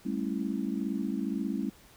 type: chord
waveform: sine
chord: A dominant seventh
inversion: third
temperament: just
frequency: 198 / 220 / 275 / 330 Hz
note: G3 / A3 / C#4 / E4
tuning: +18 / 0 / -14 / +2 cents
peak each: -34 / -34 / -34 / -38 dBFS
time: 0.05-1.7 s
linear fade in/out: 10 ms
effects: pink hiss -57 dBFS RMS until 1.96 s